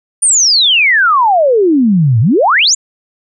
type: exponential two-way sweep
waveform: sine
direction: down then up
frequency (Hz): 9520 to 105.7 to 7540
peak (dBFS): -6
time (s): 0.22-2.75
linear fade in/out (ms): 10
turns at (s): 2.2
effects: none